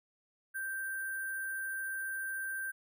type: tone with sample-and-hold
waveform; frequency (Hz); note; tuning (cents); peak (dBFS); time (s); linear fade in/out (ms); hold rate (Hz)
sine; 1568; G6; 0; -35; 0.54-2.72; 20; 11025
effects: none